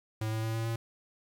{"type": "tone with pitch steps", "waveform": "square", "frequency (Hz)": [109.5, 110.71, 111.93, 113.17, 114.41], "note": ["A2", "A2", "A2", "A2", "A#2"], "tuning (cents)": [-8, 11, 30, 49, -32], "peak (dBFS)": -31, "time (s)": [0.21, 0.76], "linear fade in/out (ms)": 5, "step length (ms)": 110, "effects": ["10-bit"]}